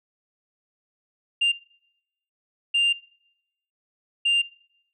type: tone bursts at uneven times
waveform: sine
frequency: 2794 Hz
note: F7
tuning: in tune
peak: -16 dBFS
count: 3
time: 1.41-1.52 / 2.74-2.93 / 4.25-4.42 s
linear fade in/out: 10 ms
effects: noise-tail reverb RT60 0.8 s tail -23 dB re dry + tanh soft clip ceiling -16 dBFS